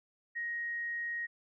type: tone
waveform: sine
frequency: 1879 Hz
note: A#6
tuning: 13 cents sharp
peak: -34 dBFS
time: 0.35-1.27 s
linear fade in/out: 20 ms
effects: none